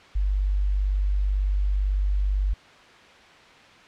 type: tone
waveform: sine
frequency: 49 Hz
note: G1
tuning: in tune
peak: -20 dBFS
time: 0.15-2.54 s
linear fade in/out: 10 ms
effects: white hiss -49 dBFS RMS until 3.87 s + low-pass 3000 Hz 12 dB/octave